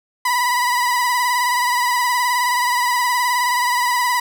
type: tone with vibrato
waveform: 30% pulse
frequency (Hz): 983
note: B5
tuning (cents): -8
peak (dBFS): -13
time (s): 0.25-4.2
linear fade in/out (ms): 5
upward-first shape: sine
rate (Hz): 19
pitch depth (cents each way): 44
effects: none